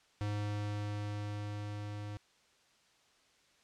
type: tone with level ramp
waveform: square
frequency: 103.83 Hz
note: G#2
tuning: in tune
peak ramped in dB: -34 to -41 dBFS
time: 0.21-2.17 s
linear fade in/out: 0 ms
effects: white hiss -68 dBFS RMS until 3.63 s + low-pass 6000 Hz 12 dB/octave